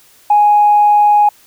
sine tone, 831 Hz, G#5, 1 cent sharp, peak -5 dBFS, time 0.3-1.29 s, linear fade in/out 5 ms, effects tanh soft clip ceiling -1 dBFS + white hiss -47 dBFS RMS until 1.46 s

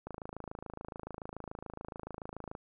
click train, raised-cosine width 1 ms, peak -27 dBFS, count 68, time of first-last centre 0.07-2.551 s, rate 27 Hz, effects none

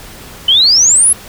sine exponential sweep, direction up, 2983 to 11260 Hz, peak -5 dBFS, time 0.48-1.13 s, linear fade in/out 5 ms, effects pink hiss -33 dBFS RMS until 1.28 s

